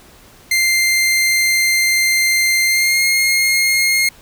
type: tone with pitch glide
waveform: sawtooth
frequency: 2093 to 2138 Hz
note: C7 to C7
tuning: 0 to +37 cents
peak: -9 dBFS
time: 0.51-4.09 s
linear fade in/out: 5 ms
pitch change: +37 cents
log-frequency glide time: 2.65-3.05 s
effects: pink hiss -45 dBFS RMS until 4.21 s